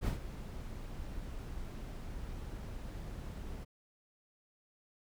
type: noise with ADSR envelope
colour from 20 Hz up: brown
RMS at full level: -31 dBFS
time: 0.01-3.65 s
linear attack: 50 ms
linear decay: 120 ms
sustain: -12 dB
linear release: 20 ms
effects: none